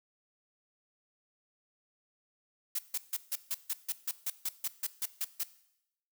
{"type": "noise bursts", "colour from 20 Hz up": "blue", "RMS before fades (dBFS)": -33, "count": 15, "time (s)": [2.75, 5.435], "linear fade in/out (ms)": 5, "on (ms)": 39, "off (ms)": 150, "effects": ["noise-tail reverb RT60 0.8 s tail -17 dB re dry"]}